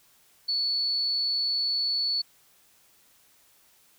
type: tone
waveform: sine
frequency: 4435 Hz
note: C#8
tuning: in tune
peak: -24 dBFS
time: 0.48-2.22 s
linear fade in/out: 10 ms
effects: white hiss -61 dBFS RMS until 3.98 s